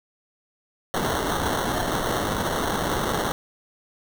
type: noise with sample-and-hold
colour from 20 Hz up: white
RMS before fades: -25 dBFS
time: 0.94-3.32 s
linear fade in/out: 0 ms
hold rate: 2450 Hz
effects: none